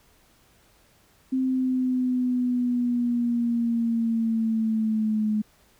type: linear sweep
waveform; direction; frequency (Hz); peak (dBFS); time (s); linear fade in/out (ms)
sine; down; 261.6 to 212.4; -21; 1.32-5.42; 10
effects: pink hiss -60 dBFS RMS until 5.79 s